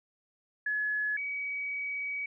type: tone pair in turn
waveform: sine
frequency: 1700 / 2269 Hz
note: G#6 / C#7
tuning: +40 / +40 cents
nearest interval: perfect fourth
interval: 500 cents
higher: second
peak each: -28 / -32 dBFS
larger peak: first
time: 0.66-1.17 / 1.17-2.26 s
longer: second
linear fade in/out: 5 ms
effects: none